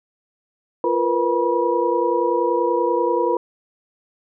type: tone cluster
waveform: sine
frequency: 346.1 / 468.1 / 498.5 / 967 Hz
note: F4 / A#4 / B4 / B5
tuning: -16 / +7 / +16 / -37 cents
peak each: -22 dBFS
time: 0.84-3.37 s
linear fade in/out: 2 ms
effects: none